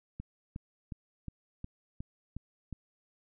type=click train; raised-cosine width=5 ms; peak=-27 dBFS; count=8; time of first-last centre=0.2-2.727 s; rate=2.77 Hz; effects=none